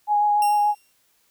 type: tone with vibrato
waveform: sine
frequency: 830.6 Hz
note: G#5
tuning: in tune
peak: -16 dBFS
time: 0.07-0.75 s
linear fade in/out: 50 ms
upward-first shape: sine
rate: 6.9 Hz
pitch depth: 13 cents each way
type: tone with exponential decay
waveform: 10% pulse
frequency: 2756 Hz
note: F7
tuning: 24 cents flat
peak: -19 dBFS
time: 0.42-0.93 s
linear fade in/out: 2 ms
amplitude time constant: 110 ms
effects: white hiss -64 dBFS RMS until 1.3 s